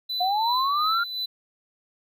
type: tone with tremolo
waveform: triangle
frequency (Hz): 3997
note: B7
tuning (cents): +20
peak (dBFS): -24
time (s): 0.09-1.26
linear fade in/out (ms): 10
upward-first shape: sine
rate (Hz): 2.8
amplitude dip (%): 55
type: linear sweep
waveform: sine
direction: up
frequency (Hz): 704 to 1416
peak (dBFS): -21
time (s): 0.2-1.04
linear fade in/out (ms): 10
effects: none